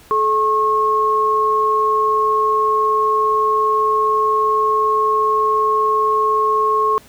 sine tone pair together, 431.3 / 1086 Hz, A4 / C#6, -35 / -36 cents, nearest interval octave + major third, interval 1599 cents, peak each -19 / -14 dBFS, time 0.11-6.98 s, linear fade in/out 0 ms, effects pink hiss -46 dBFS RMS until 7.08 s

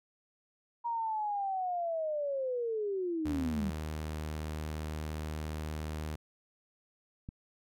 sine linear sweep, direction down, 950 to 184.8 Hz, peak -31 dBFS, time 0.84-3.71 s, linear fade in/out 20 ms
sawtooth tone with pitch glide, 77.78 to 77.2 Hz, D#2 to D#2, 0 to -13 cents, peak -32 dBFS, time 3.25-6.16 s, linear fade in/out 10 ms, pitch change -13 cents, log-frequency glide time 3.5-4.26 s
click, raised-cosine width 5 ms, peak -29 dBFS, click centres 7.289 s
effects none

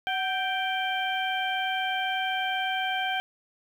harmonic tone with a mistuned harmonic, 784 Hz, G5, in tune, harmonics 1 / 2 / 3 / 4, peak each -29 / -31 / -34 / -33 dBFS, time 0.07-3.2 s, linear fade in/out 0 ms, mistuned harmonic 1, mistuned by -76 cents, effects 9-bit

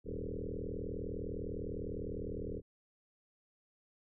sine tone with frequency modulation, 194.4 Hz, G3, 14 cents flat, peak -37 dBFS, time 0.04-2.62 s, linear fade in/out 50 ms, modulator 39.9 Hz, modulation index 7.2, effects none

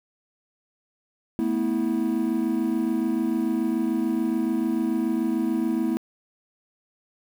triangle chord, A suspended second, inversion none, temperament equal with one note detuned, 220 / 246.9 / 325.5 Hz, A3 / B3 / E4, 0 / 0 / -22 cents, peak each -25 / -24 / -23 dBFS, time 1.39-5.97 s, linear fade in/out 0 ms, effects tanh soft clip ceiling -10 dBFS + 8-bit

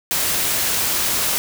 white noise, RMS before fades -20 dBFS, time 0.11-1.38 s, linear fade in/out 0 ms, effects none

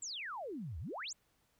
sine exponential two-way sweep, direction down then up, 7900 to 69.3 to 7900 Hz, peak -40 dBFS, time 0.02-1.13 s, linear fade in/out 5 ms, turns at 0.79 s, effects pink hiss -75 dBFS RMS until 1.59 s

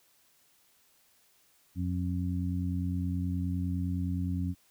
harmonic tone, 89.7 Hz, F2, 47 cents sharp, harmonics 1 / 2 / 3, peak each -31 / -34 / -36 dBFS, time 1.75-4.55 s, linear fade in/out 50 ms, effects white hiss -66 dBFS RMS until 4.7 s

